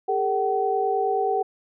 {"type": "tone cluster", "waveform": "sine", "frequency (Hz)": [402.2, 451.7, 759], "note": ["G4", "A4", "F#5"], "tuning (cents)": [44, 45, 44], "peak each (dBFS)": [-25, -27, -23], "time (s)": [0.08, 1.43], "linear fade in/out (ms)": 10, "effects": []}